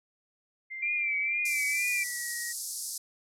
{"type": "tone with pitch glide", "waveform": "sine", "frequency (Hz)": [2093, 1897.2], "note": ["C7", "A#6"], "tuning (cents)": [0, 30], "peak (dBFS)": -36, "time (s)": [0.7, 2.53], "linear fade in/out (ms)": 20, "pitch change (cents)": -170, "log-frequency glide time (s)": [1.39, 2.36]}
{"type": "tone with vibrato", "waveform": "sine", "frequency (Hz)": 2353, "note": "D7", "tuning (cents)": 3, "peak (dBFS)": -27, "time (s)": [0.82, 2.04], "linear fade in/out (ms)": 10, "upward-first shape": "triangle", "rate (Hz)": 2.1, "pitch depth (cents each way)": 72}
{"type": "band-pass noise", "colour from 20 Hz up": "white", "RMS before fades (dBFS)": -37, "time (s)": [1.45, 2.98], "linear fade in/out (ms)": 5, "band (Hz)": [4700, 12000], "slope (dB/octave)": 48}
{"effects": []}